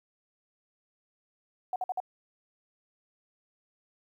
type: tone bursts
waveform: sine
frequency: 740 Hz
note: F#5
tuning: in tune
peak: -28 dBFS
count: 4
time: 1.73-2.002 s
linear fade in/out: 2 ms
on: 29 ms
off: 52 ms
effects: 11-bit